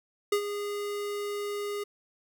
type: tone with ADSR envelope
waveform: square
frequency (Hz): 410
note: G#4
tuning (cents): -22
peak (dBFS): -22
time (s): 0.32-1.84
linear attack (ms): 5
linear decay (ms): 81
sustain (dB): -10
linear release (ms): 10
effects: none